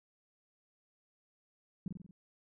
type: tone with echo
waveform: sine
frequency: 183.1 Hz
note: F#3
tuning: 18 cents flat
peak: -33 dBFS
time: 1.86-1.88 s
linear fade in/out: 2 ms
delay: 46 ms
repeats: 5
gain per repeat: -4 dB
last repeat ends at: 2.11 s
effects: none